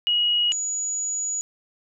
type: tone pair in turn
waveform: sine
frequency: 2900 / 6850 Hz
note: F#7 / A8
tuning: -35 / -47 cents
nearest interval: octave + minor third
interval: 1488 cents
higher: second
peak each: -18 / -24 dBFS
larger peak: first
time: 0.07-0.52 / 0.52-1.41 s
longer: second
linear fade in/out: 0 ms
effects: none